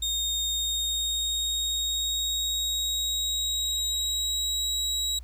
30% pulse tone with pitch glide, 3699 to 3858 Hz, A#7 to B7, -14 to -41 cents, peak -23 dBFS, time 0.02-5.19 s, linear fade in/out 5 ms, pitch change +73 cents, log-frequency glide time 0.47-4.74 s, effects added 60 Hz sine -39 dBFS peak until 5.23 s + pink hiss -63 dBFS RMS until 5.23 s

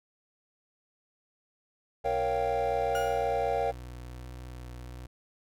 triangle chord, G half-diminished seventh, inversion first, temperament equal, 466.2 / 554.4 / 698.5 / 784 Hz, Bb4 / Db5 / F5 / G5, 0 / 0 / 0 / 0 cents, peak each -30 dBFS, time 2.04-3.72 s, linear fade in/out 20 ms
30% pulse tone with vibrato, 61.74 Hz, B1, in tune, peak -38 dBFS, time 2.04-5.07 s, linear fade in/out 10 ms, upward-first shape sine, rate 1.4 Hz, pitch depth 19 cents each way
35% pulse tone with exponential decay, 1431 Hz, F6, 42 cents sharp, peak -31 dBFS, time 2.95-3.51 s, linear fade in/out 1 ms, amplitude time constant 120 ms
effects none

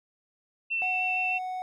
sine tone with vibrato, 2686 Hz, E7, 32 cents sharp, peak -26 dBFS, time 0.7-1.39 s, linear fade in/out 20 ms, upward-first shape sine, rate 6.5 Hz, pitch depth 11 cents each way
triangle tone, 740 Hz, F#5, in tune, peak -29 dBFS, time 0.82-1.62 s, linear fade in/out 0 ms
effects none

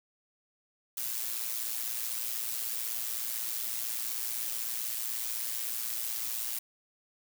blue noise with amplitude modulation, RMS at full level -32 dBFS, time 0.97-6.59 s, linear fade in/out 5 ms, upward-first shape sine, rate 116 Hz, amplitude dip 60%, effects none

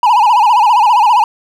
triangle tone with vibrato, 907 Hz, A#5, 48 cents flat, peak -4 dBFS, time 0.03-1.24 s, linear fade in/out 2 ms, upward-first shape sine, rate 15 Hz, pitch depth 170 cents each way, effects none

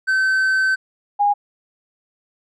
triangle / sine tone pair in turn, 1537 / 818 Hz, G6 / G#5, -35 / -26 cents, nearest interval major seventh, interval 1091 cents, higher first, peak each -13 dBFS, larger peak neither, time 0.07-0.76 / 1.19-1.34 s, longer first, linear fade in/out 20 ms, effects resampled to 24000 Hz

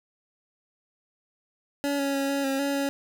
25% pulse tone with pitch steps, 283.5 / 278 / 275.6 / 278.8 / 270.8 / 280.6 / 278.6 Hz, C#4 / C#4 / C#4 / C#4 / C#4 / C#4 / C#4, +39 / +5 / -10 / +10 / -40 / +21 / +9 cents, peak -21 dBFS, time 1.84-2.89 s, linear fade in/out 0 ms, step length 150 ms, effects none

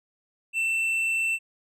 sine tone with tanh clipping, 2678 Hz, E7, 27 cents sharp, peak -24 dBFS, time 0.53-1.39 s, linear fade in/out 50 ms, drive 6 dB, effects none

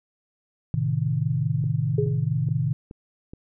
sine chord, A diminished, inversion none, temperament equal, 110 / 130.81 / 155.56 Hz, A2 / C3 / Eb3, 0 / 0 / 0 cents, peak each -27 / -25 / -25 dBFS, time 0.74-2.73 s, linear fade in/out 0 ms
click train, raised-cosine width 3 ms, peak -26 dBFS, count 5, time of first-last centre 1.64-3.335 s, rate 2.36 Hz
sine tone with exponential decay, 415.3 Hz, G#4, in tune, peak -19 dBFS, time 1.98-2.27 s, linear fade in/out 5 ms, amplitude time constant 62 ms
effects none

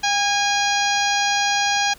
harmonic tone with a mistuned harmonic, 820 Hz, G#5, 22 cents flat, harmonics 1 / 2 / 3 / 4 / 5 / 6 / 7 / 8, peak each -21 / -24 / -26 / -27 / -28 / -29 / -29 / -30 dBFS, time 0.03-1.94 s, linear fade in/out 10 ms, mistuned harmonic 1, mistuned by -32 cents, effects pink hiss -47 dBFS RMS until 1.98 s

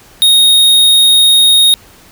square tone, 3729 Hz, A#7, in tune, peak -5 dBFS, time 0.22-1.74 s, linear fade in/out 0 ms, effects pink hiss -41 dBFS RMS until 2.11 s

